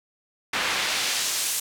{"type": "noise with band-pass filter sweep", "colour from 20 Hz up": "pink", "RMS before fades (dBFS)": -26, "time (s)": [0.53, 1.6], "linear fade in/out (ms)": 5, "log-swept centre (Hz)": [1800, 10000], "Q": 0.76, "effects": []}